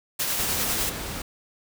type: noise with tremolo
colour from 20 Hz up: white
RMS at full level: -25 dBFS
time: 0.19-0.9 s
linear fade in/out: 10 ms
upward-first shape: triangle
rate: 10 Hz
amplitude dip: 35%
type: noise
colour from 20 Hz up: pink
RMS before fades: -33 dBFS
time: 0.39-1.22 s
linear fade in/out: 5 ms
effects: none